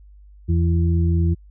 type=harmonic tone; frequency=84.4 Hz; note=E2; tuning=41 cents sharp; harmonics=1 / 2 / 4; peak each=-16 / -22 / -28 dBFS; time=0.48-1.35 s; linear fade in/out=20 ms; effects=added 50 Hz sine -43 dBFS peak until 1.5 s